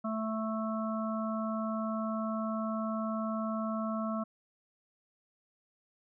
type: harmonic tone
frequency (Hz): 220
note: A3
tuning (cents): 0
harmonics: 1 / 3 / 5 / 6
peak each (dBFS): -33 / -38 / -40 / -41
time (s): 0.04-4.24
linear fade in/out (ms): 10
effects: none